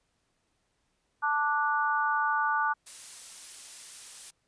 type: harmonic tone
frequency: 293.8 Hz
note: D4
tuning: 1 cent sharp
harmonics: 3 / 4 / 5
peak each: -29 / -29 / -29 dBFS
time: 1.22-2.74 s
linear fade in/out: 20 ms
type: noise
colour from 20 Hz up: blue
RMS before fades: -42 dBFS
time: 2.86-4.31 s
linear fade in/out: 10 ms
effects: pink hiss -75 dBFS RMS until 4.47 s + resampled to 22050 Hz